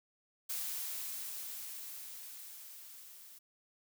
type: noise with level ramp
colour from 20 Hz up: blue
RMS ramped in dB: -38 to -55 dBFS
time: 0.49-3.39 s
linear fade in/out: 10 ms
effects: none